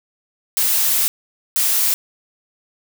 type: noise bursts at uneven times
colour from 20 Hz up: blue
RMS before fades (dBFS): -17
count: 2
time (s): 0.57-1.08 / 1.56-1.94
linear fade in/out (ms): 0
effects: none